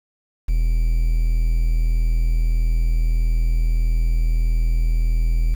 triangle tone with quantisation, 40.8 Hz, E1, 17 cents flat, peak -13 dBFS, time 0.48-5.55 s, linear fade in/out 10 ms, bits 7, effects none

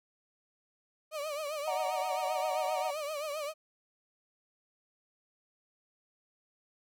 35% pulse tone with vibrato, 598 Hz, D5, 31 cents sharp, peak -33 dBFS, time 1.11-3.54 s, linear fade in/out 50 ms, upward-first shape triangle, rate 7.6 Hz, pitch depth 120 cents each way
triangle chord, D# minor, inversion none, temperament equal, 622.3 / 740 / 932.3 Hz, D#5 / F#5 / A#5, 0 / 0 / 0 cents, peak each -37 / -32 / -36 dBFS, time 1.67-2.91 s, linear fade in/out 10 ms
effects none

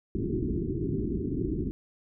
white low-pass noise, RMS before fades -30 dBFS, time 0.15-1.71 s, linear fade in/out 0 ms, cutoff 400 Hz, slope 96 dB/octave, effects none

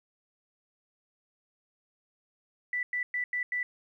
sine tone bursts at uneven times, 1975.5 Hz, B6, in tune, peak -28 dBFS, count 5, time 2.73-2.83 / 2.93-3.03 / 3.14-3.24 / 3.33-3.43 / 3.52-3.63 s, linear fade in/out 2 ms, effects 11-bit

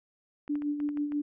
clicks, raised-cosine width 0.5 ms, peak -32 dBFS, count 7, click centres 0.479 / 0.555 / 0.621 / 0.802 / 0.89 / 0.973 / 1.121 s
sine tone with tremolo, 292.7 Hz, D4, 6 cents flat, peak -26 dBFS, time 0.49-1.22 s, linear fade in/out 10 ms, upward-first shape sine, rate 6.2 Hz, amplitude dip 55%
effects none

